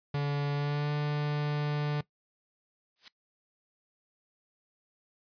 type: tone with pitch glide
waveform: 45% pulse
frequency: 143.7 to 147.65 Hz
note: D3 to D3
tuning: -37 to +10 cents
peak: -28 dBFS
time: 0.14-2.01 s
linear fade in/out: 5 ms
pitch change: +47 cents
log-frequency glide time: 0.54-0.92 s
type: noise with exponential growth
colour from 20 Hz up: blue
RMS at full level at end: -36 dBFS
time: 2.96-3.08 s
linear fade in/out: 1 ms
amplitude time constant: 26 ms
effects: noise-tail reverb RT60 0.1 s tail -19 dB re dry + resampled to 11025 Hz